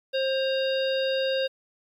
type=harmonic tone with a mistuned harmonic; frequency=531 Hz; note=C5; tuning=25 cents sharp; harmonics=1 / 3 / 5 / 7 / 9; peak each=-24 / -35 / -34 / -34 / -39 dBFS; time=0.13-1.48 s; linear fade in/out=20 ms; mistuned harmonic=5; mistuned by=+86 cents; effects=10-bit